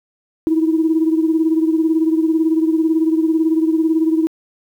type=beating tone pair; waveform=sine; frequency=318.6 / 336.6 Hz; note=D#4 / E4; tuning=+41 / +36 cents; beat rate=18 Hz; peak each=-13 / -19 dBFS; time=0.47-4.27 s; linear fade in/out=0 ms; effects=tanh soft clip ceiling -5 dBFS + 8-bit